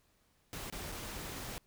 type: noise with dropouts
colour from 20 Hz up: pink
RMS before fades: -43 dBFS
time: 0.53-1.58 s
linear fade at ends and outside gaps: 0 ms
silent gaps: 0.7-0.725 / 0.919-0.923 s
effects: pink hiss -72 dBFS RMS until 1.66 s